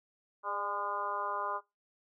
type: harmonic tone with a mistuned harmonic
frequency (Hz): 203.9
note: G#3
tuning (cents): -32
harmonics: 2 / 3 / 4 / 5 / 6 / 7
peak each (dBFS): -46 / -42 / -42 / -36 / -38 / -43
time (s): 0.43-1.61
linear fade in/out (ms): 50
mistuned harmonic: 3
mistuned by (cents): -41
effects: noise-tail reverb RT60 0.2 s tail -20 dB re dry